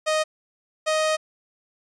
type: tone pair in turn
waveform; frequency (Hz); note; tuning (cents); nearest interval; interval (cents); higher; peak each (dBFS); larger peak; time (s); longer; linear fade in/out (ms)
sawtooth; 622.3 / 624.6; D#5 / D#5; 0 / +7; unison; 7; second; -16; neither; 0.06-0.24 / 0.86-1.17; second; 20
effects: resampled to 22050 Hz